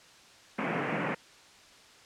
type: band-pass noise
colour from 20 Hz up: pink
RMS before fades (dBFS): -32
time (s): 0.58-1.15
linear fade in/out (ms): 10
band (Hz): 140 to 2600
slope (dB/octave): 48
effects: white hiss -55 dBFS RMS until 2.05 s + low-pass 6000 Hz 12 dB/octave